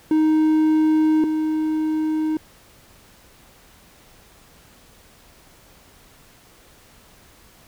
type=tone pair in turn; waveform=triangle; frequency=311.9 / 311.9 Hz; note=D#4 / D#4; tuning=+4 / +4 cents; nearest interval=unison; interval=0 cents; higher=neither; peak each=-12 / -17 dBFS; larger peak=first; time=0.11-1.24 / 1.24-2.37 s; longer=neither; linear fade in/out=2 ms; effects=pink hiss -51 dBFS RMS until 7.67 s